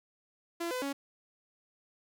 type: tone with pitch steps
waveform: sawtooth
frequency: 339.6 / 505 / 278.5 Hz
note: F4 / B4 / C#4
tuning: -48 / +39 / +8 cents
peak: -29 dBFS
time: 0.6-0.93 s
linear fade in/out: 10 ms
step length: 110 ms
effects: none